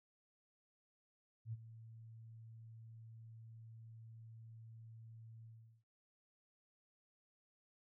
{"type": "tone with ADSR envelope", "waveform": "sine", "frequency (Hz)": 112.9, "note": "A2", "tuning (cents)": 45, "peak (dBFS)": -39, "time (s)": [1.45, 5.84], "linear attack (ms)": 78, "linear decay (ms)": 33, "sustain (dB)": -14, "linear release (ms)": 390, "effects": []}